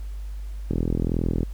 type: click train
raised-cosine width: 3 ms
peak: -11 dBFS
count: 31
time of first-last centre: 0.71-1.431 s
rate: 41.6 Hz
effects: added 50 Hz sine -30 dBFS peak until 1.53 s + pink hiss -55 dBFS RMS until 1.53 s